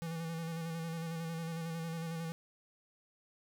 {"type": "tone with vibrato", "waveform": "square", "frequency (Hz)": 164.81, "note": "E3", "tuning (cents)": 0, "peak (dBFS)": -38, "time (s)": [0.02, 2.32], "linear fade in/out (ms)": 0, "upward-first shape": "square", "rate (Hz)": 11, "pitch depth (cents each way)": 27, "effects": []}